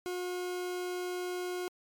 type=tone; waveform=40% pulse; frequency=360 Hz; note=F#4; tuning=47 cents flat; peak=-33 dBFS; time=0.06-1.68 s; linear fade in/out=0 ms; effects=MP3 96 kbps